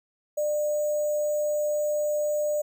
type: tone with sample-and-hold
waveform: sine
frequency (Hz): 598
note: D5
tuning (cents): +31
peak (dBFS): -23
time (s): 0.37-2.62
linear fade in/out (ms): 10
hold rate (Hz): 7350
effects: none

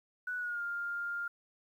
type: tone with pitch glide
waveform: sine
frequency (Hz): 1480 to 1402.6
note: F#6 to F6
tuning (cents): 0 to +7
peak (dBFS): -34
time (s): 0.27-1.28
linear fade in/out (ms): 5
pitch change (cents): -93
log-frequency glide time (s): 0.37-0.62
effects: 11-bit

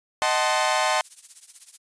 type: chord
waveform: sawtooth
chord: D# diminished seventh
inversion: none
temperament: equal with one note detuned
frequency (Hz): 622.3 / 752.1 / 880 / 1046.5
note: D#5 / F#5 / A5 / C6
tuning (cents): 0 / +28 / 0 / 0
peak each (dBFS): -22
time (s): 0.22-1.01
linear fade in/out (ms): 0
type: noise with tremolo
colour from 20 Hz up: violet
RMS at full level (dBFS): -36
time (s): 0.86-1.78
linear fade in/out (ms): 20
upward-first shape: triangle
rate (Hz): 16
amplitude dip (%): 90
effects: resampled to 22050 Hz

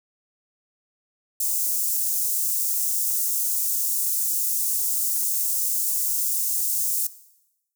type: high-pass noise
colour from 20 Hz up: white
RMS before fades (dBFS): -24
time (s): 1.4-7.07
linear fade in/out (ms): 5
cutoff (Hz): 6700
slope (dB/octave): 24
effects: noise-tail reverb RT60 0.9 s tail -17 dB re dry

